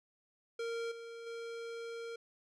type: tone with level steps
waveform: square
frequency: 462.9 Hz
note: A#4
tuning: 12 cents flat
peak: -37 / -46 / -42 dBFS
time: 0.59-2.16 s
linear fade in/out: 5 ms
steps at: 0.91 / 1.26 s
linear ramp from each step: 10 ms
effects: low-pass 6000 Hz 12 dB/octave